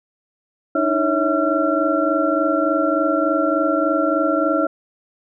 sine tone cluster, 297.1 / 320.5 / 555 / 650 / 1365 Hz, D4 / E4 / C#5 / E5 / F6, +20 / -49 / +2 / -24 / -40 cents, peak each -22 dBFS, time 0.75-4.67 s, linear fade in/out 5 ms, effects none

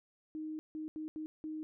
sine tone bursts at uneven times, 311.1 Hz, D#4, in tune, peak -38 dBFS, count 5, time 0.35-0.59 / 0.75-0.88 / 0.96-1.08 / 1.16-1.26 / 1.44-1.63 s, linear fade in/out 0 ms, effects none

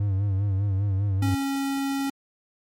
triangle tone with vibrato, 98.7 Hz, G2, 12 cents sharp, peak -19 dBFS, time 0-1.35 s, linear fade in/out 5 ms, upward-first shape sine, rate 5 Hz, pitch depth 71 cents each way
square tone, 274.8 Hz, C#4, 15 cents flat, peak -25 dBFS, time 1.22-2.1 s, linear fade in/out 5 ms
effects MP3 64 kbps

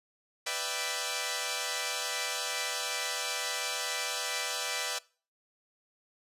5% pulse chord, E minor seventh, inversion second, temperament equal, 493.9 / 587.3 / 659.3 / 784 Hz, B4 / D5 / E5 / G5, 0 / 0 / 0 / 0 cents, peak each -26 dBFS, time 0.46-4.99 s, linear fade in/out 10 ms, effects noise-tail reverb RT60 0.4 s tail -22 dB re dry + resampled to 32000 Hz

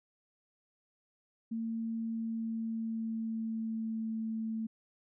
sine tone with pitch glide, 226.5 to 222.4 Hz, A#3 to A3, -50 to +19 cents, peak -33 dBFS, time 1.51-4.67 s, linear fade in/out 10 ms, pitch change -31 cents, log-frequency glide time 2.03-4.16 s, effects none

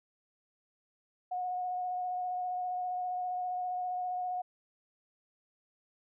sine tone with vibrato, 727 Hz, F#5, 31 cents flat, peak -32 dBFS, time 1.31-4.42 s, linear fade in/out 10 ms, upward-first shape square, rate 15 Hz, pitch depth 11 cents each way, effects none

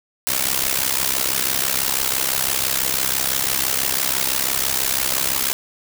white noise with amplitude modulation, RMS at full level -17 dBFS, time 0.27-5.53 s, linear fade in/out 0 ms, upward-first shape sine, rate 66 Hz, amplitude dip 85%, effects none

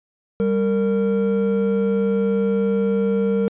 triangle tone pair together, 197.3 / 460.4 Hz, G3 / A#4, +11 / -22 cents, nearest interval octave + minor third, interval 1467 cents, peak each -17 dBFS, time 0.4-3.48 s, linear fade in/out 0 ms, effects tanh soft clip ceiling -8 dBFS + resampled to 8000 Hz

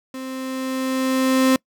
35% pulse tone with level ramp, 261.6 Hz, C4, in tune, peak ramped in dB -28 to -11 dBFS, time 0.14-1.56 s, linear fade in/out 2 ms, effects noise-tail reverb RT60 0.1 s tail -25 dB re dry

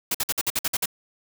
white noise bursts, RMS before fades -24 dBFS, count 9, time 0.11-0.858 s, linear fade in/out 5 ms, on 36 ms, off 53 ms, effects none

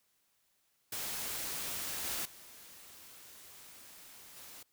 white noise with level steps, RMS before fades -39 / -37 / -54 / -51 dBFS, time 0.92-4.63 s, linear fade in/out 5 ms, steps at 2.04 / 2.25 / 4.36 s, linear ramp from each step 5 ms, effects white hiss -75 dBFS RMS until 4.72 s

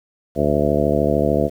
harmonic tone, 73.42 Hz, D2, in tune, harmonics 1 / 2 / 3 / 4 / 5 / 6 / 7 / 8 / 9, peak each -26 / -24 / -23 / -24 / -24 / -24 / -22 / -26 / -22 dBFS, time 0.35-1.5 s, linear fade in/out 50 ms, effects 8-bit

